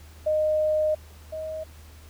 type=tone pair in turn; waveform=sine; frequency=616 / 629.7 Hz; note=D#5 / D#5; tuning=-17 / +21 cents; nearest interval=unison; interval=38 cents; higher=second; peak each=-20 / -30 dBFS; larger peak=first; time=0.26-0.95 / 1.32-1.64 s; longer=first; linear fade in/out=10 ms; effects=added 77 Hz sine -45 dBFS peak until 2.09 s + pink hiss -53 dBFS RMS until 2.09 s